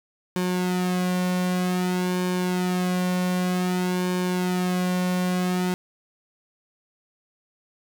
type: tone with flanger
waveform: sawtooth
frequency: 181.4 Hz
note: F#3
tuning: 34 cents flat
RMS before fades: -24 dBFS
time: 0.36-5.74 s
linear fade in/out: 0 ms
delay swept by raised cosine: 1.5 to 2.43 ms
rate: 0.53 Hz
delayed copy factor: -0.65
effects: none